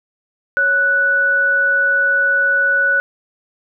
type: tone pair together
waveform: sine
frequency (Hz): 554.4 / 1480.1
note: C#5 / F#6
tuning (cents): 0 / 0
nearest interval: octave + perfect fourth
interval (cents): 1700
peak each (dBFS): -24 / -12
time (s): 0.57-3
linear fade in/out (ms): 0
effects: none